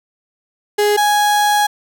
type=tone pair in turn; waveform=35% pulse; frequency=415.3 / 830.6 Hz; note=G#4 / G#5; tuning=0 / 0 cents; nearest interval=octave; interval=1200 cents; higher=second; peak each=-10 dBFS; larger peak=neither; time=0.78-0.97 / 0.97-1.67 s; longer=second; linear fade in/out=10 ms; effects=none